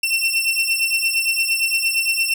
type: beating tone pair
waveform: sawtooth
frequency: 2700 / 2708.7 Hz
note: E7 / E7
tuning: +41 / +46 cents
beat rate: 8.7 Hz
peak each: -17 dBFS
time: 0.03-2.34 s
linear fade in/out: 5 ms
effects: none